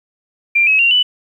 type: tone with pitch steps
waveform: sine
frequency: 2378 / 2563 / 2763 / 2979 Hz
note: D7 / E7 / F7 / F#7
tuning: +21 / -49 / -19 / +11 cents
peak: -9 dBFS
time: 0.55-1.03 s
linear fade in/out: 10 ms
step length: 120 ms
effects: 8-bit